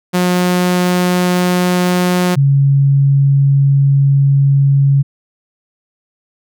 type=tone pair in turn; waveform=sawtooth / sine; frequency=179.6 / 138.88 Hz; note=F3 / C#3; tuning=+49 / +4 cents; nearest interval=major third; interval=445 cents; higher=first; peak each=-7 dBFS; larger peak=neither; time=0.13-2.36 / 2.36-5.03 s; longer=second; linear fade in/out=20 ms; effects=none